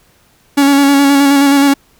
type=tone with vibrato; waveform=45% pulse; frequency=280 Hz; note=C#4; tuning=18 cents sharp; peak=-6 dBFS; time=0.57-1.74 s; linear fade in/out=10 ms; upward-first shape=square; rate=9.5 Hz; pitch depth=21 cents each way; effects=pink hiss -51 dBFS RMS until 1.99 s